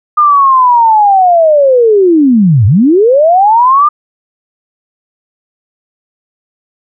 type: linear two-way sweep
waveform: sine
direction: down then up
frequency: 1219 to 92.3 to 1219 Hz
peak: -3 dBFS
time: 0.17-3.89 s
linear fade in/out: 10 ms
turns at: 2.66 s
effects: none